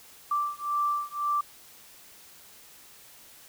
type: beating tone pair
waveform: sine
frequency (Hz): 1172 / 1173.9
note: D6 / D6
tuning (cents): -4 / -1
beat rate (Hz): 1.9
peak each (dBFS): -29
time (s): 0.31-1.41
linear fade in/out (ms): 5
effects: white hiss -52 dBFS RMS until 3.48 s